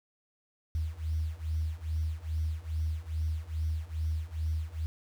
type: beating tone pair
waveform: sine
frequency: 77.78 / 80.18 Hz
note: D#2 / E2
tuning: 0 / -47 cents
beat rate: 2.4 Hz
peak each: -33 / -32 dBFS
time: 0.75-4.86 s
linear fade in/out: 0 ms
effects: tanh soft clip ceiling -22 dBFS + 9-bit